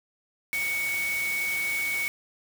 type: tone in noise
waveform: sine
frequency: 2231 Hz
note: C#7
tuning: 11 cents sharp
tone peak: -26 dBFS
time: 0.53-2.08 s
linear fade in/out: 0 ms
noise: white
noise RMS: -36 dBFS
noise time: 0.53-2.08 s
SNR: +7 dB
effects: none